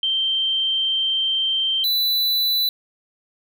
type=tone pair in turn; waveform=sine / square; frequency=3136 / 3980 Hz; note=G7 / B7; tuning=0 / +13 cents; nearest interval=major third; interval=413 cents; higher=second; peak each=-18 dBFS; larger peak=neither; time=0.03-1.84 / 1.84-2.69 s; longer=first; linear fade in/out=2 ms; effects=none